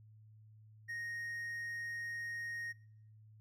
triangle tone, 1864.7 Hz, A#6, in tune, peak -38 dBFS, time 0.88-2.73 s, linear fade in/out 20 ms, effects noise-tail reverb RT60 0.7 s tail -22 dB re dry + added 108 Hz sine -57 dBFS peak until 3.4 s

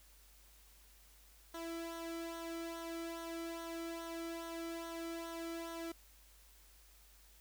sawtooth tone with flanger, 332.7 Hz, E4, 16 cents sharp, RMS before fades -44 dBFS, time 1.54-5.92 s, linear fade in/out 5 ms, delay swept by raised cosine 0.4 to 1.15 ms, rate 2.4 Hz, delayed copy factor -0.65, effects added 50 Hz sine -63 dBFS peak until 7.4 s + white hiss -65 dBFS RMS until 7.4 s

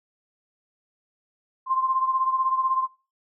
sine beating tone pair, 1046.5 / 1062.5 Hz, C6 / C6, 0 / +26 cents, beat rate 16 Hz, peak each -22 / -27 dBFS, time 1.66-2.88 s, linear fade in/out 50 ms, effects noise-tail reverb RT60 0.3 s tail -19 dB re dry

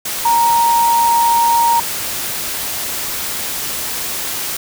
sine tone in noise, 934 Hz, A#5, 3 cents sharp, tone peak -10 dBFS, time 0.25-1.8 s, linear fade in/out 5 ms, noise white, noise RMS -22 dBFS, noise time 0.05-4.57 s, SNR +9 dB, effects none

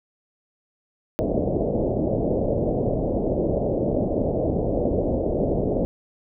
white low-pass noise, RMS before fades -23 dBFS, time 1.19-5.85 s, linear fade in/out 0 ms, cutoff 630 Hz, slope 48 dB/octave, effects none

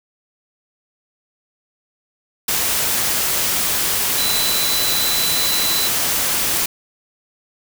sine tone in noise, 4000 Hz, B7, 21 cents sharp, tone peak -21 dBFS, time 4.18-5.88 s, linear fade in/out 5 ms, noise white, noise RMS -19 dBFS, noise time 2.48-6.66 s, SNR -5 dB, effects none

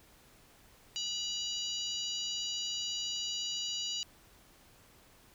harmonic tone with a mistuned harmonic, 974 Hz, B5, 24 cents flat, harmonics 3 / 4 / 5 / 6 / 7, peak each -37 / -41 / -41 / -46 / -43 dBFS, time 0.96-4.03 s, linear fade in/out 0 ms, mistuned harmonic 5, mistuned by -47 cents, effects pink hiss -61 dBFS RMS until 5.34 s

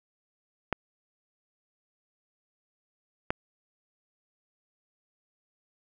clicks, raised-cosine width 0.5 ms, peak -11 dBFS, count 2, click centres 0.727 / 3.305 s, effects none

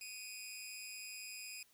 15% pulse tone with amplitude modulation, 2489 Hz, D#7, in tune, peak -36 dBFS, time 0.01-1.63 s, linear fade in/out 2 ms, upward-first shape sine, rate 210 Hz, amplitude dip 75%, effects white hiss -70 dBFS RMS until 1.73 s

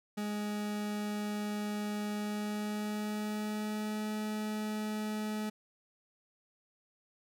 40% pulse tone with pitch glide, 208.6 to 213.5 Hz, G#3 to G#3, +8 to +48 cents, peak -33 dBFS, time 0.17-5.5 s, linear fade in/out 10 ms, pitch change +40 cents, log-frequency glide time 2.14-4.1 s, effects none

